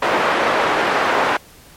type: band-pass noise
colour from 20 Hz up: pink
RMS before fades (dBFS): -17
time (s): 0.02-1.37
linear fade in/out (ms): 5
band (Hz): 480 to 1800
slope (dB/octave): 12
effects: pink hiss -45 dBFS RMS until 1.76 s + MP3 64 kbps